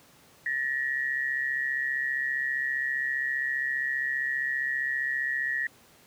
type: tone pair together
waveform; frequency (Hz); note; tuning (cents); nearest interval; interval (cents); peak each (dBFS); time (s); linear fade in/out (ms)
sine; 1760 / 1895.1; A6 / A#6; 0 / +28; minor second; 128; -31 / -28; 0.46-5.67; 2
effects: pink hiss -57 dBFS RMS until 6.06 s + high-pass 100 Hz 12 dB/octave